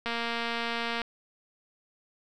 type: click train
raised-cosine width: 0.3 ms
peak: -16 dBFS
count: 224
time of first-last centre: 0.06-1.017 s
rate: 233 Hz
effects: none